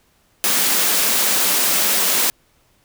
white high-pass noise, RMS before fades -17 dBFS, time 0.44-2.3 s, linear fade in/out 0 ms, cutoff 160 Hz, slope 96 dB/octave, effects pink hiss -59 dBFS RMS until 2.84 s

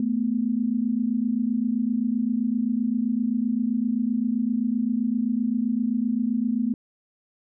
sine tone pair together, 220 / 247.7 Hz, A3 / B3, 0 / +5 cents, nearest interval major second, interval 205 cents, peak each -24 dBFS, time 0-6.74 s, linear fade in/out 2 ms, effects none

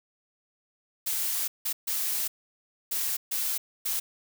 blue noise bursts at uneven times, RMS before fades -29 dBFS, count 6, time 1.06-1.48 / 1.65-1.73 / 1.87-2.28 / 2.91-3.17 / 3.31-3.58 / 3.85-4 s, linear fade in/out 10 ms, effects none

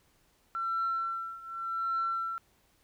sine tone with tremolo, 1349 Hz, E6, 40 cents sharp, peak -26 dBFS, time 0.55-2.38 s, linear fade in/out 0 ms, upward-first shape triangle, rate 0.87 Hz, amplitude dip 90%, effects tanh soft clip ceiling -24 dBFS + pink hiss -68 dBFS RMS until 2.83 s

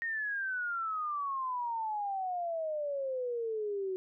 sine exponential sweep, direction down, 1864.7 to 370 Hz, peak -32 dBFS, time 0.02-3.96 s, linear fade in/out 0 ms, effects none

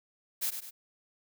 blue noise with echo, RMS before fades -31 dBFS, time 0.41-0.51 s, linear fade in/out 20 ms, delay 100 ms, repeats 2, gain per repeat -7 dB, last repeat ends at 0.71 s, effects none

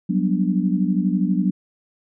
sine chord, G major seventh, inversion third, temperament just, 183.75 / 196 / 245 / 294 Hz, F#3 / G3 / B3 / D4, -12 / 0 / -14 / +2 cents, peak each -20 / -22 / -25 / -26 dBFS, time 0.09-1.51 s, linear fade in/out 10 ms, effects none

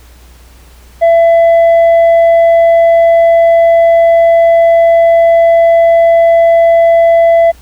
sine tone with tanh clipping, 670 Hz, E5, 28 cents sharp, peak -4 dBFS, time 1.01-7.52 s, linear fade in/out 20 ms, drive 3 dB, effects added 60 Hz sine -36 dBFS peak until 7.61 s + pink hiss -43 dBFS RMS until 7.61 s

